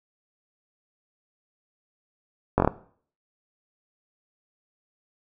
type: slowing click train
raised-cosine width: 1 ms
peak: -5 dBFS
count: 5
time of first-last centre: 2.58-2.676 s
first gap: 20 ms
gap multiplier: 1.12
effects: noise-tail reverb RT60 0.5 s tail -17 dB re dry